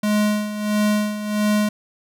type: tone with tremolo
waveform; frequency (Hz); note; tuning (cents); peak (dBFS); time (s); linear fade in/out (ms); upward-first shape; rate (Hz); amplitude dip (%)
square; 210; G#3; +19; -16; 0.03-1.69; 5; sine; 1.5; 70
effects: none